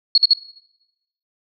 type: tone bursts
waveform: sine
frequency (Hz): 4337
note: C#8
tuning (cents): -39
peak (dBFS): -8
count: 3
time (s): 0.15-0.334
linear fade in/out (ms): 2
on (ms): 28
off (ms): 50
effects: noise-tail reverb RT60 0.9 s tail -21 dB re dry